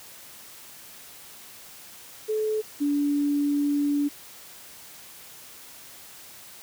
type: tone pair in turn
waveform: sine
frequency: 432.1 / 288.4 Hz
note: A4 / D4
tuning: -31 / -31 cents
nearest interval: perfect fifth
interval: 700 cents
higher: first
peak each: -23 / -21 dBFS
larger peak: second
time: 2.28-2.62 / 2.8-4.09 s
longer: second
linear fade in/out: 20 ms
effects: white hiss -46 dBFS RMS until 6.62 s + high-pass 60 Hz 12 dB/octave